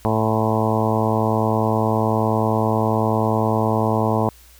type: harmonic tone with a mistuned harmonic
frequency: 110 Hz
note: A2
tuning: in tune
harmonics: 1 / 2 / 3 / 4 / 5 / 6 / 7 / 8 / 9 / 10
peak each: -22 / -23 / -27 / -25 / -27 / -26 / -27 / -27 / -27 / -33 dBFS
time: 0.05-4.29 s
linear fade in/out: 0 ms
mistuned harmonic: 10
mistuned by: -46 cents
effects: added 60 Hz sine -48 dBFS peak until 4.59 s + white hiss -50 dBFS RMS until 4.59 s